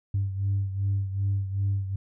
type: beating tone pair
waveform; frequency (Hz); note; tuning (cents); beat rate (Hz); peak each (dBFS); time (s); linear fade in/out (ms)
sine; 98 / 100.6; G2 / G2; 0 / +45; 2.6; -24 / -30; 0.14-1.96; 5
effects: tanh soft clip ceiling -19 dBFS